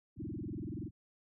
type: tone with frequency modulation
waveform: sine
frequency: 208.9 Hz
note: G#3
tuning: 10 cents sharp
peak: -38 dBFS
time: 0.16-0.91 s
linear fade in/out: 50 ms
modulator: 21.1 Hz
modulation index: 6.1
effects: none